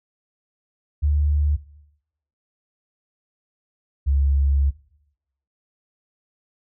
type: tone pair in turn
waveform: sine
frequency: 73.6 / 69.47 Hz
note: D2 / C#2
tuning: +4 / +4 cents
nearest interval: minor second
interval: 100 cents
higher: first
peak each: -16 dBFS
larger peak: neither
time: 1.02-1.57 / 4.06-4.71 s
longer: second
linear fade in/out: 20 ms
effects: noise-tail reverb RT60 0.8 s tail -18 dB re dry